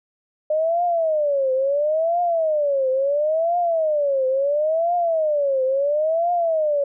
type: tone with vibrato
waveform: sine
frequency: 605 Hz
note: D#5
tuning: 49 cents flat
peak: -17 dBFS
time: 0.5-6.84 s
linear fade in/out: 5 ms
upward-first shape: triangle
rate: 0.73 Hz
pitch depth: 280 cents each way
effects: none